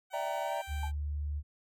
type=tone with pitch glide; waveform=15% pulse; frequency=757 to 782.3 Hz; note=F#5 to G5; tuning=+39 to -4 cents; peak=-37 dBFS; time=0.1-0.92 s; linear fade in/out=50 ms; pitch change=+57 cents; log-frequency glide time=0.44-0.56 s
type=chord; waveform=triangle; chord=E half-diminished seventh; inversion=third; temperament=equal; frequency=587.3 / 659.3 / 784 / 932.3 Hz; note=D5 / E5 / G5 / Bb5; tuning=0 / 0 / 0 / 0 cents; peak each=-36 dBFS; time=0.13-0.62 s; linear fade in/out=10 ms
type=tone; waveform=sine; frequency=73.42 Hz; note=D2; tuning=in tune; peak=-32 dBFS; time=0.67-1.43 s; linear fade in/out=50 ms
type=tone with exponential decay; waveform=sine; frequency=856 Hz; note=A5; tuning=48 cents flat; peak=-33 dBFS; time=0.83-0.95 s; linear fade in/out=5 ms; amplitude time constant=24 ms
effects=none